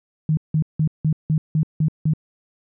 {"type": "tone bursts", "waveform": "sine", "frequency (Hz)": 155.56, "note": "D#3", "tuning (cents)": 0, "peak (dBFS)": -15, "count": 8, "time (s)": [0.29, 2.136], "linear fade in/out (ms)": 2, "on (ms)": 82, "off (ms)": 170, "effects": []}